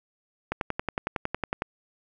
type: click train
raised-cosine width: 0.5 ms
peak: -12 dBFS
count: 13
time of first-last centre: 0.52-1.621 s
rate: 10.9 Hz
effects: none

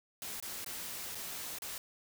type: noise with dropouts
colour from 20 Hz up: white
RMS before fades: -42 dBFS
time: 0.22-1.78 s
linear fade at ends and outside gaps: 1 ms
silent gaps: 0.401-0.425 / 0.645-0.662 / 1.148-1.153 / 1.586-1.62 s
effects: none

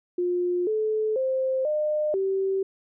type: tone with pitch steps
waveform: sine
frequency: 355.4 / 433.1 / 524 / 606 / 385.8 Hz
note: F4 / A4 / C5 / D#5 / G4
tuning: +30 / -27 / +2 / -46 / -28 cents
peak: -22 dBFS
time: 0.18-2.63 s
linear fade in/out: 5 ms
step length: 490 ms
effects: none

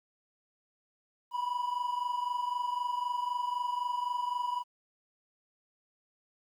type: tone pair together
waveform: triangle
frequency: 975.1 / 999 Hz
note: B5 / B5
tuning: -22 / +20 cents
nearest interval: unison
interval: 42 cents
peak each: -30 / -34 dBFS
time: 1.31-4.64 s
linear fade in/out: 50 ms
effects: 11-bit

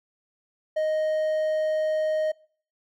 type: tone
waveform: triangle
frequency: 622.3 Hz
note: D#5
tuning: in tune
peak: -20 dBFS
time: 0.76-2.32 s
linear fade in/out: 10 ms
effects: noise-tail reverb RT60 0.5 s tail -24 dB re dry

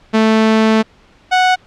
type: tone pair in turn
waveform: sawtooth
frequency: 220 / 738.4 Hz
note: A3 / F#5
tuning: 0 / -4 cents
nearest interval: octave + major sixth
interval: 2096 cents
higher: second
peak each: -5 dBFS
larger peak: neither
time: 0.13-0.83 / 1.31-1.56 s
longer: first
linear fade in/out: 20 ms
effects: pink hiss -48 dBFS RMS until 1.66 s + low-pass 4000 Hz 12 dB/octave

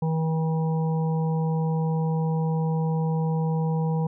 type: harmonic tone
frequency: 160.5 Hz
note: E3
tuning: 46 cents flat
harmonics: 1 / 3 / 5 / 6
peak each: -22 / -32 / -36 / -38 dBFS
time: 0.02-4.07 s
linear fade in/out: 5 ms
effects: none

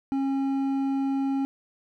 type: tone with hard clipping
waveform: triangle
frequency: 272 Hz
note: C#4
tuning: 33 cents flat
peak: -25 dBFS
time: 0.12-1.45 s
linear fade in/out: 0 ms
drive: 10 dB
effects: none

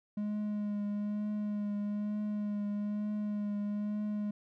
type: tone with vibrato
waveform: triangle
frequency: 207.7 Hz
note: G#3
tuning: in tune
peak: -30 dBFS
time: 0.17-4.31 s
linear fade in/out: 5 ms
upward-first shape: triangle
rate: 1.1 Hz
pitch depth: 23 cents each way
effects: none

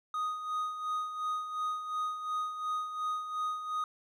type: tone with tremolo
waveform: triangle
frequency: 1244.5 Hz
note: D#6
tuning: in tune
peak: -28 dBFS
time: 0.14-3.84 s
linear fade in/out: 2 ms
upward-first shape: sine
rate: 2.8 Hz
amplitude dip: 60%
effects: none

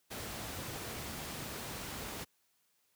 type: noise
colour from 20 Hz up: pink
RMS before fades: -42 dBFS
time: 0.1-2.25 s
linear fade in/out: 20 ms
effects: white hiss -75 dBFS RMS until 2.95 s + high-pass 60 Hz 12 dB/octave

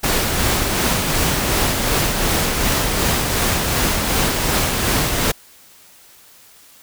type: noise with tremolo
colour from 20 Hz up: pink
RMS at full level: -17 dBFS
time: 0.03-5.32 s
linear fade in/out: 10 ms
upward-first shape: sine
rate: 2.7 Hz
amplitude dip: 30%
effects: white hiss -47 dBFS RMS until 6.82 s

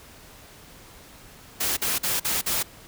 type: noise bursts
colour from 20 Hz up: white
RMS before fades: -25 dBFS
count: 5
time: 1.6-2.63 s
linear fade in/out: 10 ms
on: 170 ms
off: 45 ms
effects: pink hiss -48 dBFS RMS until 2.87 s

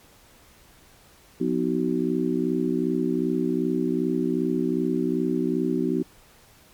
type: harmonic tone with a mistuned harmonic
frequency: 62.6 Hz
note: B1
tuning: 24 cents sharp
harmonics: 3 / 4 / 5 / 6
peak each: -29 / -26 / -26 / -27 dBFS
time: 1.4-6.03 s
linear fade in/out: 10 ms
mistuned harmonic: 3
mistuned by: -110 cents
effects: pink hiss -54 dBFS RMS until 6.73 s + MP3 96 kbps

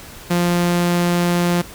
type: tone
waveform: sawtooth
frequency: 174.61 Hz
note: F3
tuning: in tune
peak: -11 dBFS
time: 0.3-1.62 s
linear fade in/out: 10 ms
effects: pink hiss -38 dBFS RMS until 1.74 s

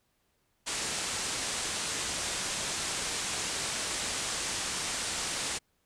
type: low-pass noise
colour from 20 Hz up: white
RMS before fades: -34 dBFS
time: 0.66-5.59 s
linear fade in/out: 20 ms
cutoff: 9200 Hz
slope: 48 dB/octave
effects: pink hiss -74 dBFS RMS until 5.85 s

